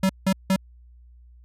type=tone bursts; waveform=square; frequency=190.7 Hz; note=G3; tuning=47 cents flat; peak=-18 dBFS; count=3; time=0.03-0.562 s; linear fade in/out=5 ms; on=64 ms; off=170 ms; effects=added 60 Hz sine -47 dBFS peak until 1.44 s + resampled to 32000 Hz